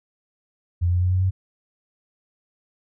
sine tone with pitch steps, 87.31 / 88.94 / 90.6 / 92.29 / 94.01 Hz, F2 / F2 / F#2 / F#2 / F#2, 0 / +32 / -36 / -4 / +28 cents, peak -17 dBFS, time 0.81-1.31 s, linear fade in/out 20 ms, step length 100 ms, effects none

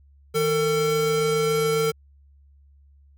square tone pair together, 158.99 / 449.7 Hz, D#3 / A4, +38 / +38 cents, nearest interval octave + tritone, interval 1800 cents, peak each -29 / -21 dBFS, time 0.34-1.92 s, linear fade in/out 20 ms, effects added 70 Hz sine -51 dBFS peak until 3.17 s

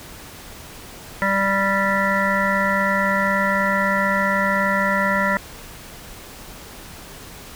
harmonic tone, 196 Hz, G3, in tune, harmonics 1 / 3 / 5 / 7 / 9 / 10, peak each -24 / -24 / -24 / -24 / -24 / -24 dBFS, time 1.22-5.37 s, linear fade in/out 0 ms, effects pink hiss -39 dBFS RMS until 7.55 s

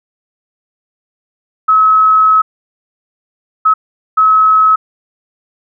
sine tone bursts at uneven times, 1286 Hz, E6, 43 cents flat, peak -5 dBFS, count 3, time 1.68-2.42 / 3.65-3.74 / 4.17-4.76 s, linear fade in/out 10 ms, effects none

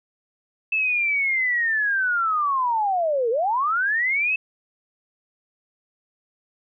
sine linear two-way sweep, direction down then up, 2637 to 439.9 to 2637 Hz, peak -19 dBFS, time 0.72-4.36 s, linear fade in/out 5 ms, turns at 3.3 s, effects none

